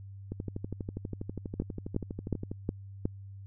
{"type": "two click trains", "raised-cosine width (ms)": 3, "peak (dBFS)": [-23, -16], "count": [28, 5], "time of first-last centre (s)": [[0.32, 2.515], [1.6, 3.055]], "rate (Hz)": [12.3, 2.75], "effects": ["added 98 Hz sine -43 dBFS peak until 3.46 s"]}